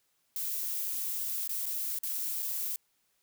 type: noise with dropouts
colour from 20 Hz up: violet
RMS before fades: -34 dBFS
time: 0.36-2.76 s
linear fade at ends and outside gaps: 1 ms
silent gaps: 1.476-1.493 / 1.657-1.664 / 1.988-2.033 / 2.423-2.427 s
effects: white hiss -74 dBFS RMS until 3.22 s